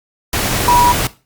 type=tone in noise; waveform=sine; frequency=970 Hz; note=B5; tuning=31 cents flat; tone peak=-8 dBFS; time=0.68-0.92 s; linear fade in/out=2 ms; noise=pink; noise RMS=-17 dBFS; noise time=0.33-1.07 s; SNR=+6 dB; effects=noise-tail reverb RT60 0.3 s tail -17 dB re dry + Opus 48 kbps